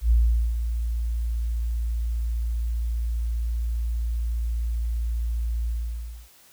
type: tone with ADSR envelope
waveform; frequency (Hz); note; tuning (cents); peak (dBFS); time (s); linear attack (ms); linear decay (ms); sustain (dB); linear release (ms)
sine; 57.5; A#1; -23; -14; 0.01-6.29; 98; 430; -9; 610
effects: white hiss -54 dBFS RMS until 6.52 s